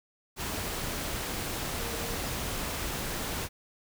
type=tone in noise; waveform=sine; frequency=464.7 Hz; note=A#4; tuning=5 cents flat; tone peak=-41 dBFS; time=1.76-2.19 s; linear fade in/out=50 ms; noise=pink; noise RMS=-34 dBFS; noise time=0.36-3.49 s; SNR=-10 dB; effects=none